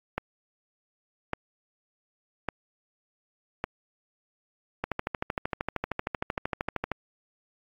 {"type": "two click trains", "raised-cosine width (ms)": 0.5, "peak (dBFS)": [-13, -13], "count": [28, 4], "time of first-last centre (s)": [[4.84, 6.917], [0.18, 3.64]], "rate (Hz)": [13, 0.867], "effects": ["AAC 48 kbps"]}